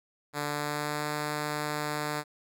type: tone with pitch glide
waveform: 5% pulse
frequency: 146.83 to 149.48 Hz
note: D3 to D3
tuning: 0 to +31 cents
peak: -19 dBFS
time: 0.33-2.24 s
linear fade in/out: 50 ms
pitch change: +31 cents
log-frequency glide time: 0.45-1.09 s
effects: none